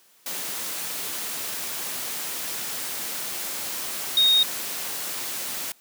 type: tone in noise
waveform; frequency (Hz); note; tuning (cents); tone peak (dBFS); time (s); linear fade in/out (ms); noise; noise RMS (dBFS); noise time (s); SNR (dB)
sine; 3724; A#7; -2; -15; 4.17-4.43; 2; white; -31; 0.26-5.72; +13
effects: white hiss -58 dBFS RMS until 5.8 s + high-pass 150 Hz 12 dB/octave